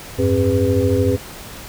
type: tone cluster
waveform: sine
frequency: 89.6 / 102.9 / 267.4 / 405.4 / 496.1 Hz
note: F2 / G#2 / C4 / G#4 / B4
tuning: +45 / -16 / +38 / -42 / +8 cents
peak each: -20 dBFS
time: 0.18-1.17 s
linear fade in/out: 20 ms
effects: pink hiss -35 dBFS RMS until 1.68 s